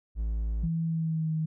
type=tone; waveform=triangle; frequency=55 Hz; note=A1; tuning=in tune; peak=-25 dBFS; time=0.15-0.69 s; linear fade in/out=50 ms
type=tone with pitch glide; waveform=sine; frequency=164.2 to 157.97 Hz; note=E3 to D#3; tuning=-6 to +27 cents; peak=-26 dBFS; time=0.63-1.46 s; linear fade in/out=10 ms; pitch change=-67 cents; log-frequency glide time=0.84-1.32 s
effects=none